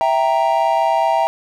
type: chord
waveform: triangle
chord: E diminished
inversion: none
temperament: equal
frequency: 659.3 / 784 / 932.3 Hz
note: E5 / G5 / Bb5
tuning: 0 / 0 / 0 cents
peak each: -16 dBFS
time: 0.01-1.27 s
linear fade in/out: 0 ms
effects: none

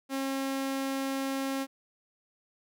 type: tone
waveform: sawtooth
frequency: 270 Hz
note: C#4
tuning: 45 cents flat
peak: -26 dBFS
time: 0.09-1.67 s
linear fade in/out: 50 ms
effects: none

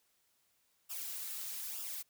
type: noise with flanger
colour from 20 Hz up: blue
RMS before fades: -42 dBFS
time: 0.89-2.03 s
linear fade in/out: 20 ms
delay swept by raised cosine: 0.47 to 4.37 ms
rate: 1.1 Hz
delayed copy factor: -0.65
effects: white hiss -75 dBFS RMS until 2.09 s

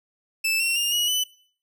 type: tone with pitch steps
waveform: sawtooth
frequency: 2637 / 2724 / 2813 / 2906 / 3001 Hz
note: E7 / F7 / F7 / F#7 / F#7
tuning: 0 / -44 / +12 / -32 / +24 cents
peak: -18 dBFS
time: 0.44-1.24 s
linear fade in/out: 10 ms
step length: 160 ms
effects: noise-tail reverb RT60 0.5 s tail -20 dB re dry

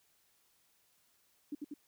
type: tone with echo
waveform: sine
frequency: 292.6 Hz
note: D4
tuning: 6 cents flat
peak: -36 dBFS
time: 1.52-1.55 s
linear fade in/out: 5 ms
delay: 95 ms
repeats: 2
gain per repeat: -2 dB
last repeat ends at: 1.74 s
effects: white hiss -72 dBFS RMS until 1.87 s

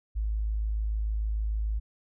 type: tone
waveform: sine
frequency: 53.4 Hz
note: G#1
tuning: 49 cents sharp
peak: -26 dBFS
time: 0.15-1.8 s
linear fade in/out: 20 ms
effects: none

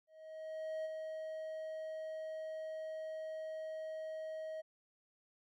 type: tone with ADSR envelope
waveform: triangle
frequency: 632 Hz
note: D#5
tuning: 27 cents sharp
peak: -35 dBFS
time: 0.07-4.62 s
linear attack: 780 ms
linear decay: 23 ms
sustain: -4 dB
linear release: 19 ms
effects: none

